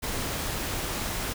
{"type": "noise", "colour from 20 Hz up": "pink", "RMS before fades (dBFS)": -31, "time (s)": [0.02, 1.34], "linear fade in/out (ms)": 20, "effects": []}